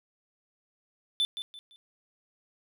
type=tone with echo; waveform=triangle; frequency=3520 Hz; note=A7; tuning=in tune; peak=-22 dBFS; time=1.2-1.25 s; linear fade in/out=0 ms; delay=170 ms; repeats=3; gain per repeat=-10 dB; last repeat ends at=1.76 s; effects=none